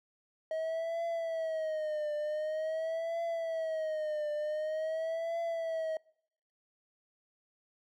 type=tone with vibrato; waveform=triangle; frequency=634 Hz; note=D#5; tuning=32 cents sharp; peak=-30 dBFS; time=0.51-5.97 s; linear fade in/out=2 ms; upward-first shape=triangle; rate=0.46 Hz; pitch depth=110 cents each way; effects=noise-tail reverb RT60 0.7 s tail -25 dB re dry